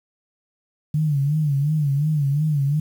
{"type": "tone with vibrato", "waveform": "sine", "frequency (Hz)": 146.83, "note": "D3", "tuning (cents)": 0, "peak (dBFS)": -17, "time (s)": [0.94, 2.8], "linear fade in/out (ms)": 5, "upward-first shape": "sine", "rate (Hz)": 2.8, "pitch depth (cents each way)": 110, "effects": ["8-bit"]}